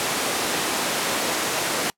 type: high-pass noise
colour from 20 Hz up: pink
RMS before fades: -24 dBFS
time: 0-1.9 s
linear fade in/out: 0 ms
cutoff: 290 Hz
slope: 12 dB/octave
effects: noise-tail reverb RT60 0.1 s tail -25 dB re dry + low-pass 12000 Hz 12 dB/octave

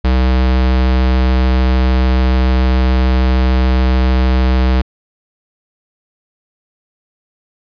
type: tone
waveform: square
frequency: 63.8 Hz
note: C2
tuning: 43 cents flat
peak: -10 dBFS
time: 0.04-4.82 s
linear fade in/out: 10 ms
effects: resampled to 11025 Hz

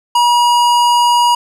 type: tone with hard clipping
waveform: sine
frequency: 960 Hz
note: B5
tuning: 49 cents flat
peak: -10 dBFS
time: 0.15-1.35 s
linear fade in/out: 5 ms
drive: 16 dB
effects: none

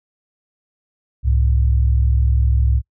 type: tone pair together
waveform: sine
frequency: 66.33 / 106.3 Hz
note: C2 / G#2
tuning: +24 / +41 cents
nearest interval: minor sixth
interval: 817 cents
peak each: -13 / -19 dBFS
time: 1.23-2.82 s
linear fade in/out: 50 ms
effects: noise-tail reverb RT60 0.1 s tail -26 dB re dry

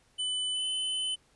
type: tone with pitch glide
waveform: square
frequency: 3000 to 3030 Hz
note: F#7 to F#7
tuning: +23 to +40 cents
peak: -30 dBFS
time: 0.18-1.16 s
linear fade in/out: 20 ms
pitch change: +17 cents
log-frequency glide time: 0.53-0.67 s
effects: pink hiss -66 dBFS RMS until 1.35 s + resampled to 24000 Hz

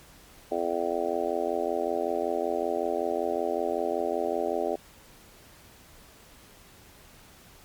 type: harmonic tone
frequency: 85.3 Hz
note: F2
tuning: 40 cents flat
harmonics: 3 / 4 / 5 / 6 / 7 / 8 / 9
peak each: -38 / -33 / -31 / -38 / -31 / -34 / -34 dBFS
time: 0.51-4.76 s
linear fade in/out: 10 ms
effects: pink hiss -53 dBFS RMS until 7.64 s + MP3 96 kbps

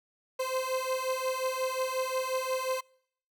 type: beating tone pair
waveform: 30% pulse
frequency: 516 / 521.6 Hz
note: C5 / C5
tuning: -24 / -5 cents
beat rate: 5.6 Hz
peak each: -30 dBFS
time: 0.39-2.81 s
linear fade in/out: 10 ms
effects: noise-tail reverb RT60 0.7 s tail -26 dB re dry

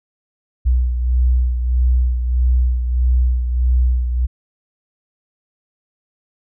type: beating tone pair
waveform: sine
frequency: 61.74 / 63.34 Hz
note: B1 / B1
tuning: 0 / +44 cents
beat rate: 1.6 Hz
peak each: -13 / -22 dBFS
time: 0.65-4.27 s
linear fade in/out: 20 ms
effects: none

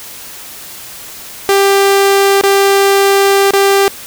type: tone with dropouts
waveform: sawtooth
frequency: 395 Hz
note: G4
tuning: 13 cents sharp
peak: -3 dBFS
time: 1.49-3.88 s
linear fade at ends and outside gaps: 0 ms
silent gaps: 2.412-2.436 / 3.508-3.535 s
effects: white hiss -30 dBFS RMS until 4.06 s

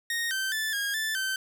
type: tone with pitch steps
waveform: sawtooth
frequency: 1860 / 1550 / 1753 / 1632 / 1758 / 1544 Hz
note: A#6 / G6 / A6 / G#6 / A6 / G6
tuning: -4 / -20 / -7 / -31 / -2 / -27 cents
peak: -24 dBFS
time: 0.1-1.36 s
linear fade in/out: 2 ms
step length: 210 ms
effects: none

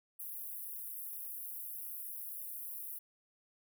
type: high-pass noise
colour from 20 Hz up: pink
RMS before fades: -44 dBFS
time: 0.19-2.99 s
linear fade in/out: 10 ms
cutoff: 11000 Hz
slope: 48 dB/octave
effects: none

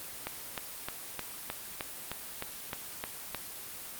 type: click train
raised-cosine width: 0.3 ms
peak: -18 dBFS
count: 11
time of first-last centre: 0.27-3.347 s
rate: 3.25 Hz
effects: white hiss -43 dBFS RMS until 3.99 s + Opus 24 kbps

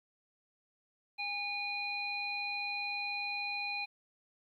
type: harmonic tone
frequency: 817 Hz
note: G#5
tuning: 29 cents flat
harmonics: 1 / 3 / 5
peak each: -42 / -36 / -42 dBFS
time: 1.18-3.86 s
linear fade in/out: 20 ms
effects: 12-bit

